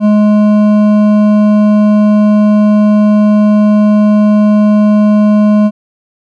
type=tone with hard clipping; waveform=sine; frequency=210 Hz; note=G#3; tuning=19 cents sharp; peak=-6 dBFS; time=0-5.71 s; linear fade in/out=50 ms; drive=9 dB; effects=none